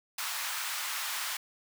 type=high-pass noise; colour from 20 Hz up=pink; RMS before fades=-35 dBFS; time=0.18-1.37 s; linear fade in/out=5 ms; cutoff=990 Hz; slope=24 dB/octave; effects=none